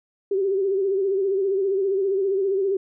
sine tone with vibrato, 389.1 Hz, G4, 13 cents flat, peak -19 dBFS, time 0.31-2.77 s, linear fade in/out 5 ms, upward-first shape sine, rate 15 Hz, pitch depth 64 cents each way, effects none

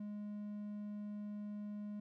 triangle tone, 207.7 Hz, G#3, in tune, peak -40 dBFS, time 0-2 s, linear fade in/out 5 ms, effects none

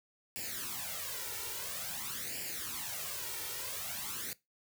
white noise with flanger, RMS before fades -40 dBFS, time 0.36-4.33 s, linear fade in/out 0 ms, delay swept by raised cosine 0.4 to 2.2 ms, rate 0.49 Hz, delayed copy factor +0.75, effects noise-tail reverb RT60 0.2 s tail -20 dB re dry + high-pass 60 Hz 12 dB/octave

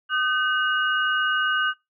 sine tone cluster, 1232 / 1529 / 2877 Hz, D#6 / G6 / F#7, -17 / -44 / -49 cents, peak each -26 / -22 / -27 dBFS, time 0.09-1.74 s, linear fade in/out 50 ms, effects noise-tail reverb RT60 0.2 s tail -21 dB re dry

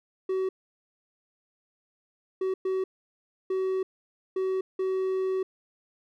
triangle tone bursts at uneven times, 377.8 Hz, F#4, 36 cents sharp, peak -23 dBFS, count 6, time 0.29-0.49 / 2.41-2.54 / 2.65-2.84 / 3.5-3.83 / 4.36-4.61 / 4.79-5.43 s, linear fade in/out 5 ms, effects none

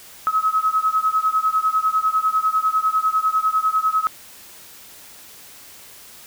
sine beating tone pair, 1277 / 1287 Hz, D#6 / E6, +45 / -42 cents, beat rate 10 Hz, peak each -19 / -20 dBFS, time 0.27-4.07 s, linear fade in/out 0 ms, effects white hiss -43 dBFS RMS until 6.26 s

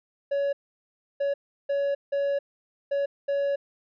triangle tone bursts at uneven times, 562 Hz, C#5, 24 cents sharp, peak -21 dBFS, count 6, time 0.31-0.53 / 1.2-1.34 / 1.69-1.95 / 2.12-2.39 / 2.91-3.06 / 3.28-3.56 s, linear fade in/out 10 ms, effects resampled to 11025 Hz

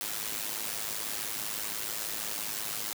white noise with amplitude modulation, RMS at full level -32 dBFS, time 0.01-2.93 s, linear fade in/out 0 ms, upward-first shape sine, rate 106 Hz, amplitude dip 70%, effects high-pass 100 Hz 12 dB/octave

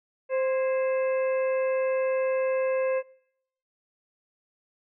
harmonic tone with a mistuned harmonic, 523.3 Hz, C5, in tune, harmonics 1 / 2 / 3 / 4 / 5, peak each -23 / -37 / -41 / -41 / -41 dBFS, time 0.29-3.03 s, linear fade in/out 50 ms, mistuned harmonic 3, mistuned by +75 cents, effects noise-tail reverb RT60 0.8 s tail -25 dB re dry

